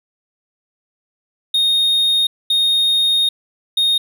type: tone bursts at uneven times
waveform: triangle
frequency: 3706 Hz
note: A#7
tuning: 11 cents flat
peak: -11 dBFS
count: 3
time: 1.54-2.27 / 2.5-3.29 / 3.77-3.98 s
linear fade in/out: 5 ms
effects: none